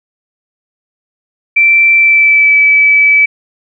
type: tone with pitch glide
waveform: sine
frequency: 2341 to 2299 Hz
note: D7 to D7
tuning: -6 to -37 cents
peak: -4 dBFS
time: 1.56-3.26 s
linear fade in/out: 10 ms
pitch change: -31 cents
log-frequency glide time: 1.95-2.56 s
effects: none